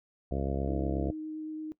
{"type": "harmonic tone", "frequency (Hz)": 68.3, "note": "C#2", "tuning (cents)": -25, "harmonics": [1, 2, 3, 4, 5, 6, 7, 8, 9, 10], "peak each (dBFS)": [-33, -36, -38, -39, -40, -41, -41, -42, -43, -43], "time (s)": [0.31, 1.11], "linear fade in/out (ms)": 5}
{"type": "tone with vibrato", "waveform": "sine", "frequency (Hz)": 311.1, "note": "D#4", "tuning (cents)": 0, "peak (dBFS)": -35, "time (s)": [0.68, 1.72], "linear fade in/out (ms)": 0, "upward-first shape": "triangle", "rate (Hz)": 8.9, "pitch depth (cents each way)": 10}
{"effects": ["noise-tail reverb RT60 0.1 s tail -19 dB re dry"]}